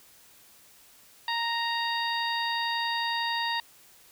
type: harmonic tone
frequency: 931 Hz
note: A#5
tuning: 2 cents flat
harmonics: 1 / 2 / 3 / 4 / 5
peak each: -30 / -32 / -37 / -34 / -37 dBFS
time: 1.28-3.6 s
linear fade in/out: 2 ms
effects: white hiss -56 dBFS RMS until 4.11 s